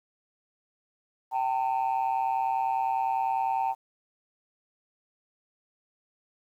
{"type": "ring-modulated tone", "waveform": "triangle", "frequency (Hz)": 64.9, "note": "C2", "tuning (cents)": -13, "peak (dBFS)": -18, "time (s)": [1.31, 3.75], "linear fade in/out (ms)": 50, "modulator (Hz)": 840, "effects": ["tanh soft clip ceiling -20 dBFS", "10-bit"]}